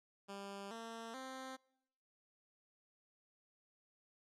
10% pulse tone with pitch steps, 198.6 / 228.1 / 262.1 Hz, G3 / A#3 / C4, +23 / -37 / +3 cents, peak -38 dBFS, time 0.28-1.57 s, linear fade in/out 20 ms, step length 430 ms, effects noise-tail reverb RT60 0.9 s tail -26 dB re dry + low-pass 9000 Hz 12 dB/octave

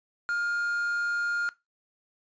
triangle tone with quantisation, 1411 Hz, F6, 17 cents sharp, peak -24 dBFS, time 0.29-1.49 s, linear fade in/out 0 ms, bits 8, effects noise-tail reverb RT60 0.2 s tail -18 dB re dry + resampled to 16000 Hz

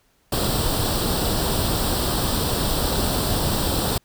pink noise with comb filter, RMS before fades -22 dBFS, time 0.32-3.98 s, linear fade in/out 5 ms, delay 0.23 ms, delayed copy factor +0.7, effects pink hiss -63 dBFS RMS until 4.04 s

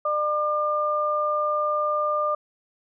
sine tone pair together, 600 / 1200 Hz, D5 / D6, +37 / +37 cents, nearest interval octave, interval 1200 cents, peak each -25 / -23 dBFS, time 0.05-2.35 s, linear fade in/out 5 ms, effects none

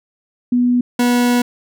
sine / 40% pulse tone pair in turn, 245.3 / 243.6 Hz, B3 / B3, -12 / -24 cents, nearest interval unison, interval 12 cents, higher first, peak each -11 dBFS, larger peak neither, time 0.52-0.81 / 0.99-1.42 s, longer second, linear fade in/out 5 ms, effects none

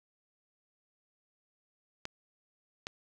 clicks, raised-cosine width 0.2 ms, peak -20 dBFS, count 2, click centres 2.054 / 2.869 s, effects none

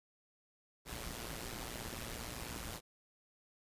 pink noise with amplitude modulation, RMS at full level -41 dBFS, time 0.85-2.81 s, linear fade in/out 50 ms, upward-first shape sine, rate 117 Hz, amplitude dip 75%, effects resampled to 32000 Hz

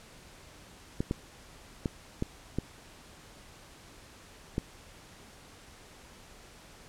clicks, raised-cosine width 3 ms, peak -16 dBFS, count 6, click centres 1.005 / 1.111 / 1.858 / 2.224 / 2.586 / 4.581 s, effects pink hiss -53 dBFS RMS until 6.88 s + low-pass 10000 Hz 12 dB/octave

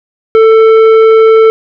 triangle tone with tanh clipping, 444.1 Hz, A4, 16 cents sharp, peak -3 dBFS, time 0.35-1.5 s, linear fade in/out 0 ms, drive 14 dB, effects none

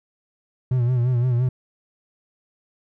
triangle tone with vibrato, 123.47 Hz, B2, in tune, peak -15 dBFS, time 0.71-1.49 s, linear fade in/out 5 ms, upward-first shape sine, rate 5.8 Hz, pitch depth 74 cents each way, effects none

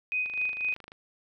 sine tone with tremolo, 2502 Hz, D#7, 9 cents sharp, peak -25 dBFS, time 0.12-0.74 s, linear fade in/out 0 ms, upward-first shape sine, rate 4 Hz, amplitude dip 65%
click train, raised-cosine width 0.3 ms, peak -30 dBFS, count 18, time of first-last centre 0.26-0.919 s, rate 25.8 Hz
effects none

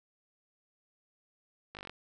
slowing click train, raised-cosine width 0.3 ms, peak -27 dBFS, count 8, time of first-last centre 1.75-1.896 s, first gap 19 ms, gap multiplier 1.03, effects none

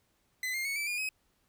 40% pulse tone with pitch steps, 2022 / 2116 / 2215 / 2319 / 2427 / 2540 Hz, B6 / C7 / C#7 / D7 / D#7 / D#7, +40 / +19 / -2 / -22 / -44 / +35 cents, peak -31 dBFS, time 0.43-1.09 s, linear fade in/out 2 ms, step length 110 ms, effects pink hiss -73 dBFS RMS until 1.48 s

